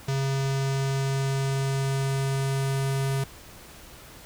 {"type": "tone with low-pass filter sweep", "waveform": "square", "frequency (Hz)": 135.9, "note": "C#3", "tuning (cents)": -34, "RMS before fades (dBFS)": -26, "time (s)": [0.08, 3.24], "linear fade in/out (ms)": 5, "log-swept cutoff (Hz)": [6500, 11000], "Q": 1.5, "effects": ["added 60 Hz sine -55 dBFS peak until 4.25 s", "pink hiss -47 dBFS RMS until 4.25 s"]}